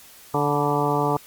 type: harmonic tone with a mistuned harmonic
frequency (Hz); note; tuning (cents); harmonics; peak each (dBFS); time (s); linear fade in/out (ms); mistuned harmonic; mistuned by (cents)
145.8; D3; -12; 1 / 2 / 3 / 4 / 5 / 6 / 7 / 8; -26 / -27 / -25 / -30 / -27 / -26 / -28 / -28; 0.34-1.17; 2; 7; -67
effects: white hiss -47 dBFS RMS until 1.26 s + MP3 96 kbps